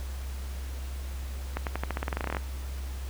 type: accelerating click train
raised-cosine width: 0.5 ms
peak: -15 dBFS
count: 17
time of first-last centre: 1.57-2.368 s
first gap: 98 ms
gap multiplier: 0.9
effects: added 66 Hz sine -33 dBFS peak until 3.09 s + pink hiss -47 dBFS RMS until 3.09 s